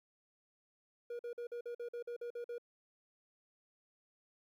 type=tone bursts; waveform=triangle; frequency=477.4 Hz; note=A#4; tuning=41 cents sharp; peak=-38 dBFS; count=11; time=1.1-2.582 s; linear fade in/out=5 ms; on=92 ms; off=47 ms; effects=13-bit